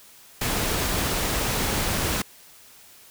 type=noise; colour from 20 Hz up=pink; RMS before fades=-25 dBFS; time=0.41-2.22 s; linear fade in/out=5 ms; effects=white hiss -50 dBFS RMS until 3.1 s